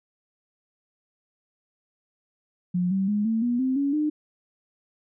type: tone with pitch steps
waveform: sine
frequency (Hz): 178.8 / 192.74 / 207.8 / 224 / 241.4 / 260.3 / 280.6 / 302.4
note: F3 / G3 / G#3 / A3 / B3 / C4 / C#4 / D#4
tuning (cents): +41 / -29 / +1 / +31 / -39 / -9 / +21 / -49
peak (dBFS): -21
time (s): 2.74-4.1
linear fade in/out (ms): 10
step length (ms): 170
effects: none